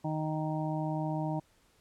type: harmonic tone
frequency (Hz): 155.56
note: D#3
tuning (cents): 0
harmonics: 1 / 2 / 4 / 5 / 6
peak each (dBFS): -33 / -36 / -39 / -40 / -41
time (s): 0.04-1.4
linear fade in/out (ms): 10
effects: pink hiss -67 dBFS RMS until 1.8 s + low-pass 12000 Hz 12 dB/octave